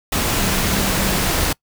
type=tone in noise; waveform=sine; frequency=191.8 Hz; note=G3; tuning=37 cents flat; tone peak=-25 dBFS; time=0.4-1.29 s; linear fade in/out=5 ms; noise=pink; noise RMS=-19 dBFS; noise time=0.12-1.53 s; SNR=-9 dB; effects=noise-tail reverb RT60 0.1 s tail -24 dB re dry